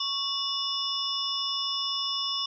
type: tone cluster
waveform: sine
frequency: 1109 / 2918 / 3515 / 5130 / 5440 Hz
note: C#6 / F#7 / A7 / E8 / F8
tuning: 0 / -25 / -2 / -48 / -46 cents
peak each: -36 / -34 / -31 / -35 / -35 dBFS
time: 0-2.46 s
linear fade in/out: 5 ms
effects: none